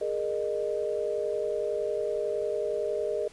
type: chord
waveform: sine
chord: Ab suspended second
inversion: none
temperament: equal with one note detuned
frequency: 415.3 / 466.2 / 611.9 Hz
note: Ab4 / Bb4 / Eb5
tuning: 0 / 0 / -29 cents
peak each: -31 / -32 / -31 dBFS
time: 0.01-3.28 s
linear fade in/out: 5 ms
effects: pink hiss -54 dBFS RMS until 3.32 s + resampled to 24000 Hz